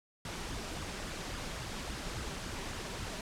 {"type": "noise with flanger", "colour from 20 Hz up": "pink", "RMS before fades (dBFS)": -40, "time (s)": [0.25, 3.21], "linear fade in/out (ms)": 2, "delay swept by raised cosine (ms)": [0.59, 5.29], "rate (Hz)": 3.6, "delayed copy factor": 0.5, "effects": ["low-pass 8000 Hz 12 dB/octave"]}